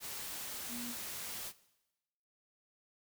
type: tone in noise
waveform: sine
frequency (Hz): 240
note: B3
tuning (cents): -49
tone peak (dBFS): -43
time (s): 0.68-0.95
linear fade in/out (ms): 50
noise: white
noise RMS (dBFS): -43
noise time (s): 0-1.53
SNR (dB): -3
effects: noise-tail reverb RT60 1.0 s tail -19 dB re dry